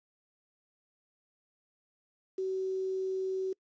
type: tone with quantisation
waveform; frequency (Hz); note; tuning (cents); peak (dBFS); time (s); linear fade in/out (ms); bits
sine; 378.7; F#4; +40; -30; 2.38-3.53; 5; 9
effects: noise-tail reverb RT60 0.1 s tail -26 dB re dry + resampled to 16000 Hz